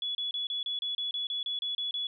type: tone bursts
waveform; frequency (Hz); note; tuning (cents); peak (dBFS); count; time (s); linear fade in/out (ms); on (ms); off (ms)
sine; 3400; G#7; +40; -30; 13; 0.02-2.07; 2; 130; 30
effects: none